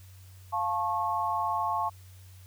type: chord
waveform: sine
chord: F augmented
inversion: none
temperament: just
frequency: 698.5 / 873.1 / 1091.3 Hz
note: F5 / A5 / C#6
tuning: 0 / -14 / -27 cents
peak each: -33 / -30 / -30 dBFS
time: 0.52-1.9 s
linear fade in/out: 20 ms
effects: added 93 Hz sine -48 dBFS peak until 2.46 s + white hiss -59 dBFS RMS until 2.46 s